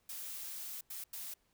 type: noise bursts at uneven times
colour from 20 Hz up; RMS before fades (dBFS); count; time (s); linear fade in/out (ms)
blue; -44; 3; 0.09-0.81 / 0.9-1.04 / 1.13-1.34; 5
effects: pink hiss -75 dBFS RMS until 1.53 s